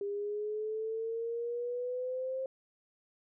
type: exponential sweep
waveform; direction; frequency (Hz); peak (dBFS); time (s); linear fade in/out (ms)
sine; up; 401.1 to 530; -33; 0.01-2.46; 2
effects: none